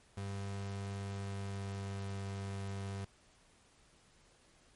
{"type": "tone with pitch glide", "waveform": "35% pulse", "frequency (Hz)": [99, 98.26], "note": ["G2", "G2"], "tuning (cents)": [18, 5], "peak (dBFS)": -37, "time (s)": [0.17, 3.05], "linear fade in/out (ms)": 5, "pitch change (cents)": -13, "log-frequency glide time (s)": [1.03, 2.17], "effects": ["pink hiss -66 dBFS RMS until 4.75 s", "MP3 48 kbps"]}